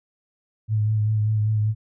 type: tone with vibrato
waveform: sine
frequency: 107.5 Hz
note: A2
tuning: 40 cents flat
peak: -18 dBFS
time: 0.68-1.75 s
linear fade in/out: 50 ms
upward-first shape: triangle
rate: 5.1 Hz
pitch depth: 34 cents each way
effects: none